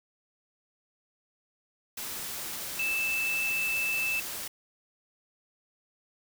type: tone in noise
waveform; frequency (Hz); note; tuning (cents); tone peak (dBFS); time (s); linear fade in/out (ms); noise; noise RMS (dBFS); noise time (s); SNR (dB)
sine; 2637; E7; 0; -27; 2.79-4.2; 5; white; -37; 1.97-4.48; +7
effects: none